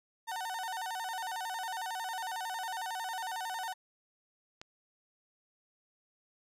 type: tone with vibrato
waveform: 35% pulse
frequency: 825 Hz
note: G#5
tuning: 12 cents flat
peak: -34 dBFS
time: 0.27-3.74 s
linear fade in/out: 20 ms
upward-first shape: square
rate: 11 Hz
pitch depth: 170 cents each way
type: click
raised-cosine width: 0.2 ms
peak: -28 dBFS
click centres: 4.615 s
effects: resampled to 32000 Hz